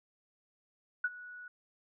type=tone with ADSR envelope; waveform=sine; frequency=1469 Hz; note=F#6; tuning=13 cents flat; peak=-26 dBFS; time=1.04-1.48 s; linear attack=5 ms; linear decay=40 ms; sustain=-19 dB; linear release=3 ms; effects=none